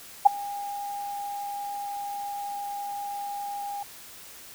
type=tone with ADSR envelope; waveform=sine; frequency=810 Hz; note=G#5; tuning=43 cents flat; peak=-7 dBFS; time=0.25-3.83 s; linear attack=15 ms; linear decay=9 ms; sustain=-24 dB; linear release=4 ms; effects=white hiss -46 dBFS RMS until 4.54 s